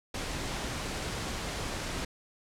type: noise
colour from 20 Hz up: pink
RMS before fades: -35 dBFS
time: 0.14-2.05 s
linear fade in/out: 5 ms
effects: low-pass 8000 Hz 12 dB/octave